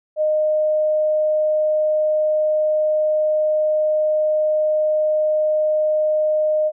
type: tone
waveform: sine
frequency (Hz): 615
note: D#5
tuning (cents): -20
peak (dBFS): -15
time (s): 0.16-6.72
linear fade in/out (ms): 50
effects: none